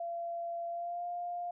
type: tone with pitch glide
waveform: sine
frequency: 683 to 702.2 Hz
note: F5 to F5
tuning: -39 to +9 cents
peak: -35 dBFS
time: 0-1.51 s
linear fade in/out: 5 ms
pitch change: +48 cents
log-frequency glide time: 0.68-1.05 s
effects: none